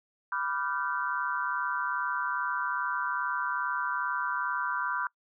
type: chord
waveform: sine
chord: G dominant seventh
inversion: first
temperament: equal with one note detuned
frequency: 987.8 / 1174.7 / 1396.9 / 1539.3 Hz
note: B5 / D6 / F6 / G6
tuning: 0 / 0 / 0 / -32 cents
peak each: -34 dBFS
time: 0.32-5.07 s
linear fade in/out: 2 ms
effects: noise-tail reverb RT60 0.1 s tail -24 dB re dry